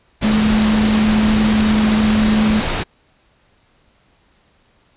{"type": "tone in noise", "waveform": "sine", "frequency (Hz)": 215.3, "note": "A3", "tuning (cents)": -37, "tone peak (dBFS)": -12, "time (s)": [0.23, 2.61], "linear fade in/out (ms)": 20, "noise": "pink", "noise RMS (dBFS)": -20, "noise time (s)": [0.21, 2.84], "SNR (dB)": 5, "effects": ["pink hiss -57 dBFS RMS until 4.96 s", "resampled to 8000 Hz"]}